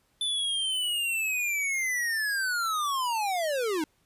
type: linear sweep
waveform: square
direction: down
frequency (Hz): 3520 to 293.7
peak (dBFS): -27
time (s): 0.21-3.84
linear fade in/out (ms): 2
effects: pink hiss -69 dBFS RMS until 4.05 s + resampled to 32000 Hz